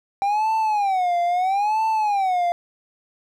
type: tone with vibrato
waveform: triangle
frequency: 784 Hz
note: G5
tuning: in tune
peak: -16 dBFS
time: 0.22-2.52 s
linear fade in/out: 0 ms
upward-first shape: sine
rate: 0.76 Hz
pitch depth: 210 cents each way
effects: none